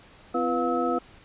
sine tone cluster, 255.6 / 341.4 / 492.1 / 708 / 1294 Hz, C4 / F4 / B4 / F5 / E6, -40 / -39 / -6 / +23 / -32 cents, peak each -29 dBFS, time 0.34-0.99 s, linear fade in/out 10 ms, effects pink hiss -52 dBFS RMS until 1.24 s + resampled to 8000 Hz

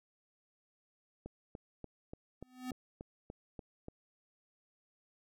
click train, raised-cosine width 2 ms, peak -31 dBFS, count 10, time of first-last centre 1.26-3.884 s, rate 3.43 Hz
square tone with exponential growth, 253.4 Hz, B3, 45 cents sharp, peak -37 dBFS, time 2.41-2.71 s, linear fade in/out 5 ms, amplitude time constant 64 ms
effects none

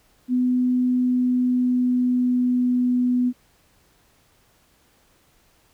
sine tone with pitch glide, 250.4 to 248 Hz, B3 to B3, +24 to +7 cents, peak -17 dBFS, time 0.28-3.33 s, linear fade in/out 50 ms, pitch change -17 cents, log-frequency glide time 0.9-2.9 s, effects pink hiss -60 dBFS RMS until 5.73 s

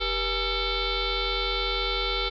sine tone with frequency modulation, 1793 Hz, A6, 32 cents sharp, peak -24 dBFS, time 0-2.3 s, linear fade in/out 20 ms, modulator 437 Hz, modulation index 5.4, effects none

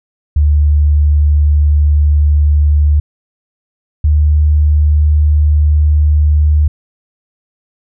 sine tone pair in turn, 74 / 75.12 Hz, D2 / D2, +14 / +40 cents, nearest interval unison, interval 26 cents, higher second, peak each -6 dBFS, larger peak neither, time 0.36-3 / 4.04-6.68 s, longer neither, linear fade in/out 5 ms, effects none

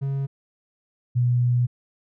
triangle / sine tone pair in turn, 137.4 / 122.41 Hz, C#3 / B2, -15 / -15 cents, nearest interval major second, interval 200 cents, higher first, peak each -21 / -17 dBFS, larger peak second, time 0.01-0.27 / 1.15-1.67 s, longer second, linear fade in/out 20 ms, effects none

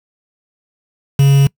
triangle tone with quantisation, 138.8 Hz, C#3, 3 cents sharp, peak -4 dBFS, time 1.19-1.47 s, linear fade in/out 5 ms, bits 4, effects noise-tail reverb RT60 0.1 s tail -24 dB re dry

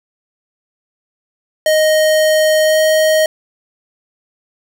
square tone with pitch glide, 622.3 to 626.3 Hz, D#5 to D#5, 0 to +11 cents, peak -10 dBFS, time 1.66-3.26 s, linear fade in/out 2 ms, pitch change +11 cents, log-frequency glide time 2.63-2.8 s, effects none

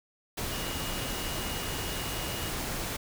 sine tone in noise, 2878 Hz, F#7, 49 cents flat, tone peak -42 dBFS, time 0.51-2.5 s, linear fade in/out 10 ms, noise pink, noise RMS -34 dBFS, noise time 0.37-2.97 s, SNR -11 dB, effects none

